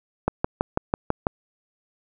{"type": "click train", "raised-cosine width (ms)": 1, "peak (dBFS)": -6, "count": 7, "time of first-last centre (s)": [0.28, 1.268], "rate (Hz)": 6.07, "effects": []}